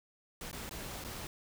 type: noise with dropouts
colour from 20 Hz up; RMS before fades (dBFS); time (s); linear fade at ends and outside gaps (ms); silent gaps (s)
pink; -43; 0.41-1.27; 1; 0.514-0.529 / 0.693-0.71 / 1.04-1.047
effects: none